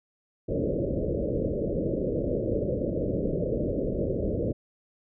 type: low-pass noise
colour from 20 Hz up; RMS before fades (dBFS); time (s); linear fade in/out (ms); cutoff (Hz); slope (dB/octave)
white; -28; 0.48-4.53; 10; 590; 96
effects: none